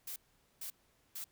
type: noise bursts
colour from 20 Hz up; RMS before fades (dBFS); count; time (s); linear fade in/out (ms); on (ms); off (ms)
blue; -43; 3; 0.07-1.243; 5; 91; 450
effects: pink hiss -72 dBFS RMS until 1.31 s